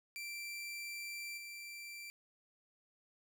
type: tone with level steps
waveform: sawtooth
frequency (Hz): 2349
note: D7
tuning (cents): 0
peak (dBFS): -39 / -43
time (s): 0.16-2.1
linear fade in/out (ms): 0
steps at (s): 1.37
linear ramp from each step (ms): 10
effects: none